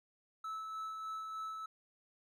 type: tone with tremolo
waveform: triangle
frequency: 1306 Hz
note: E6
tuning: 17 cents flat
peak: -37 dBFS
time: 0.44-1.66 s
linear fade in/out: 5 ms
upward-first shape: sine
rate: 3.3 Hz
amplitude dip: 30%
effects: none